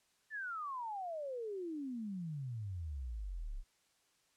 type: exponential sweep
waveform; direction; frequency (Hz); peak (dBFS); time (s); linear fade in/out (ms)
sine; down; 1801 to 30.76; -39; 0.3-3.64; 50
effects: white hiss -74 dBFS RMS until 4.36 s + low-pass 9000 Hz 12 dB/octave